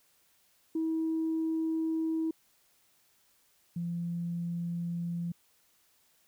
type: tone pair in turn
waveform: sine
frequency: 322 / 171.36 Hz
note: E4 / F3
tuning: -41 / -33 cents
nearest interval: major seventh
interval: 1092 cents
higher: first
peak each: -27 / -31 dBFS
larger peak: first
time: 0.75-2.31 / 3.76-5.32 s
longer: neither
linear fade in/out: 5 ms
effects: tanh soft clip ceiling -24 dBFS + white hiss -68 dBFS RMS until 6.27 s